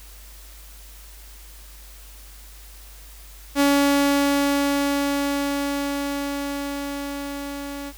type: tone with level ramp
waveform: sawtooth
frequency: 282.4 Hz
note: C#4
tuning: 32 cents sharp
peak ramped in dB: -11 to -27 dBFS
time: 3.55-7.93 s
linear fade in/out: 50 ms
effects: added 50 Hz sine -42 dBFS peak until 7.97 s + white hiss -47 dBFS RMS until 7.97 s